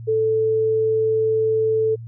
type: tone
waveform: sine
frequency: 440 Hz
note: A4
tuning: in tune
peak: -16 dBFS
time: 0.07-1.96 s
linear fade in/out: 20 ms
effects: added 115 Hz sine -32 dBFS peak until 2.07 s